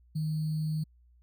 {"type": "tone with sample-and-hold", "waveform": "sine", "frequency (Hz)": 155.56, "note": "D#3", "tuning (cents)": 0, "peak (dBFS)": -28, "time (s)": [0.15, 0.84], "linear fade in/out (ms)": 10, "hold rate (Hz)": 4410, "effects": ["added 60 Hz sine -58 dBFS peak until 1.22 s"]}